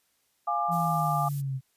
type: chord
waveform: sine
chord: D diminished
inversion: first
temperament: equal with one note detuned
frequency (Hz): 698.5 / 830.6 / 1190.4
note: F5 / Ab5 / D6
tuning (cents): 0 / 0 / +23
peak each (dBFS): -30 / -30 / -28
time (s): 0.47-1.29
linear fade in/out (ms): 10
type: linear sweep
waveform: sine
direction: down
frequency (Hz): 172.1 to 130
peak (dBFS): -28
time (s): 0.68-1.61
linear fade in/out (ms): 50
type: noise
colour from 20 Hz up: violet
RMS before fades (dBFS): -42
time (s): 0.71-1.42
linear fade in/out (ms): 20
effects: white hiss -71 dBFS RMS until 1.76 s + resampled to 32000 Hz